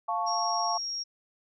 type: chord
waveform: sine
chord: F augmented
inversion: none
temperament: equal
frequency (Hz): 698.5 / 880 / 1108.7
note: F5 / A5 / C#6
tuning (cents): 0 / 0 / 0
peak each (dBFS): -31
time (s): 0.08-0.78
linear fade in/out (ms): 10
type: tone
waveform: sine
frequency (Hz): 5588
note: F8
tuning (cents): 0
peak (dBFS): -31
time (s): 0.26-1.04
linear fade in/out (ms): 20
effects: none